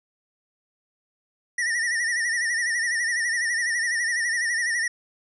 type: tone with vibrato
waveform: square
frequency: 1873 Hz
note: A#6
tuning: 8 cents sharp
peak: -23 dBFS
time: 1.58-4.88 s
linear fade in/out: 5 ms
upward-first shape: sine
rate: 12 Hz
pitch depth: 82 cents each way
effects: resampled to 24000 Hz